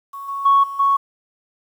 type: tone with level steps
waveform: sine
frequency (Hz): 1108.7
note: C#6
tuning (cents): 0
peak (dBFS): -29 / -23 / -9 / -26 / -12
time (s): 0.13-0.97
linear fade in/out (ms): 10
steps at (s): 0.28 / 0.45 / 0.63 / 0.79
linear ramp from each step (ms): 10
effects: tanh soft clip ceiling -6 dBFS + 8-bit